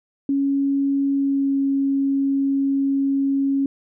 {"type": "tone with pitch glide", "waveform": "sine", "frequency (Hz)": [277.2, 274.8], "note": ["C#4", "C#4"], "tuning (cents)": [0, -15], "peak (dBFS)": -17, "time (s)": [0.29, 3.66], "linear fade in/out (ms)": 2, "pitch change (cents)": -15, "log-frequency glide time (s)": [1.12, 1.58], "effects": []}